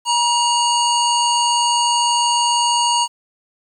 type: harmonic tone with a mistuned harmonic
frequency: 953 Hz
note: A#5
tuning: 38 cents sharp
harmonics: 1 / 3 / 5 / 7 / 9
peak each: -16 / -21 / -23 / -24 / -26 dBFS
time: 0.05-3.08 s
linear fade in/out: 50 ms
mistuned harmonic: 5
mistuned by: -94 cents
effects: 8-bit